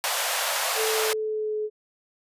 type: high-pass noise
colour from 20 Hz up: pink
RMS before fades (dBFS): -26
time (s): 0.04-1.13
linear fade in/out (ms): 0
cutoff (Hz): 550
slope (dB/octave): 48
type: tone with pitch glide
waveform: sine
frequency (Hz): 440 to 427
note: A4 to G#4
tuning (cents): 0 to +48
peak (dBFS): -25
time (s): 0.75-1.7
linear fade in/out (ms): 50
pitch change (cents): -52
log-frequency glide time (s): 0.88-1.57
effects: resampled to 32000 Hz